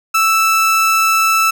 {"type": "tone", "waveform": "30% pulse", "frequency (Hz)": 1319, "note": "E6", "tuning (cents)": 1, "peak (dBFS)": -8, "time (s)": [0.14, 1.51], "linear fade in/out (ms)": 10, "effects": []}